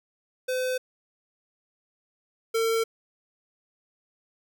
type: tone pair in turn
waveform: square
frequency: 510 / 452.4 Hz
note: C5 / A4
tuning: -44 / +48 cents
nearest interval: major second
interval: 208 cents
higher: first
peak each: -26 / -23 dBFS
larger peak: second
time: 0.48-0.78 / 2.54-2.84 s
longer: neither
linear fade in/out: 10 ms
effects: none